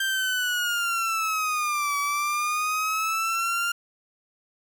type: linear two-way sweep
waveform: 30% pulse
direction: down then up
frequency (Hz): 1581 to 1140 to 1402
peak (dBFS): -21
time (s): 0-3.72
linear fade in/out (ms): 5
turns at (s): 1.98
effects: none